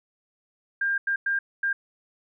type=tone bursts at uneven times; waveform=sine; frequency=1600 Hz; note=G6; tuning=35 cents sharp; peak=-22 dBFS; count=4; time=0.81-0.98 / 1.07-1.16 / 1.26-1.39 / 1.63-1.73 s; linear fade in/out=5 ms; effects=none